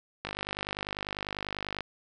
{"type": "click train", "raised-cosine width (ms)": 0.3, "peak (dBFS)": -17, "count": 79, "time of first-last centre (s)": [0.25, 1.807], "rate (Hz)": 50.1, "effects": []}